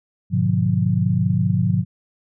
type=chord; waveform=sine; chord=G# diminished seventh; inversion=none; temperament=just; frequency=103.83 / 124.59 / 149.51 / 179.41 Hz; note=G#2 / B2 / D3 / F3; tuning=0 / +16 / +31 / +47 cents; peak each=-21 / -22 / -23 / -20 dBFS; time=0.3-1.85 s; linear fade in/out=50 ms; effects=none